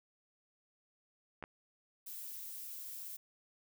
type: clicks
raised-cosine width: 0.5 ms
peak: -29 dBFS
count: 2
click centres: 1.426 / 1.439 s
type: noise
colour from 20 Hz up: violet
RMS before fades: -46 dBFS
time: 2.06-3.17 s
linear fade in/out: 10 ms
effects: none